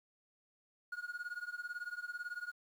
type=tone with tremolo; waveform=triangle; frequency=1441 Hz; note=F#6; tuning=46 cents flat; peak=-34 dBFS; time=0.92-2.52 s; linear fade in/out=5 ms; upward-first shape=triangle; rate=18 Hz; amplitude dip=100%; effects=tanh soft clip ceiling -30 dBFS + 11-bit